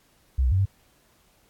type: tone with pitch steps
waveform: sine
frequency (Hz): 65.2 / 62.5 / 93.9 / 97.7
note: C2 / B1 / F#2 / G2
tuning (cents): -5 / +21 / +26 / -5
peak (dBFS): -18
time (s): 0.38-0.656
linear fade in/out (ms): 10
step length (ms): 69
effects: pink hiss -62 dBFS RMS until 1.49 s + AAC 64 kbps